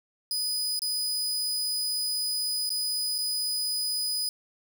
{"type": "tone with dropouts", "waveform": "sawtooth", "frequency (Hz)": 4978, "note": "D#8", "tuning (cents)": 0, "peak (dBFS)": -24, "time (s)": [0.31, 4.29], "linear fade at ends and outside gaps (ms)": 1, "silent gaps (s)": [[0.792, 0.819], [2.693, 2.703], [3.182, 3.186]], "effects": []}